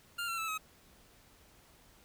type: tone with pitch steps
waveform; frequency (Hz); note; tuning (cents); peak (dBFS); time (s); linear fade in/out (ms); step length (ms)
25% pulse; 1399 / 1356 / 1314.4 / 1274; F6 / E6 / E6 / D#6; +3 / +49 / -5 / +41; -31; 0.18-0.58; 10; 100
effects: pink hiss -62 dBFS RMS until 2.04 s